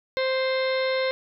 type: harmonic tone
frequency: 523.3 Hz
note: C5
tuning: in tune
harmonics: 1 / 2 / 3 / 4 / 5 / 6 / 7 / 8 / 10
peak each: -23 / -34 / -35 / -31 / -43 / -44 / -36 / -36 / -47 dBFS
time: 0.17-1.11 s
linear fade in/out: 0 ms
effects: none